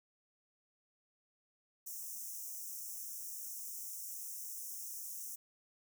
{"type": "high-pass noise", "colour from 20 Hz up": "white", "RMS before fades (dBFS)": -45, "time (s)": [1.86, 5.36], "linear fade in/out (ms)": 10, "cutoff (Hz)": 5500, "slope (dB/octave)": 96, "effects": []}